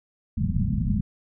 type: low-pass noise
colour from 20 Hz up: white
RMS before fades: -24 dBFS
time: 0.37-1.01 s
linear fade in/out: 5 ms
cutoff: 230 Hz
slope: 96 dB/octave
effects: none